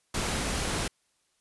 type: noise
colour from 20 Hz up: pink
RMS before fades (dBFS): -30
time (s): 0.14-0.88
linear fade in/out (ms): 5
effects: white hiss -72 dBFS RMS until 1.4 s + resampled to 24000 Hz